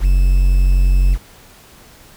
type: tone with quantisation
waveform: triangle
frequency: 45.81 Hz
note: F#1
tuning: 17 cents flat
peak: -7 dBFS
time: 0-1.18 s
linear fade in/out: 50 ms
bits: 6
effects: pink hiss -44 dBFS RMS until 2.16 s